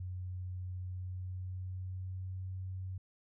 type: tone with pitch glide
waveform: sine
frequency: 91.4 to 93.43 Hz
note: F#2 to F#2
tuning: -21 to +17 cents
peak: -38 dBFS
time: 0-2.98 s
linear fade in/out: 5 ms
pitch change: +38 cents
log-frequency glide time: 0.79-2.5 s
effects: none